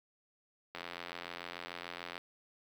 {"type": "click train", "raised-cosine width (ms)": 0.3, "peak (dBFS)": -25, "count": 125, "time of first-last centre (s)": [0.75, 2.179], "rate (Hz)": 86.8, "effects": ["high-pass 200 Hz 12 dB/octave", "9-bit"]}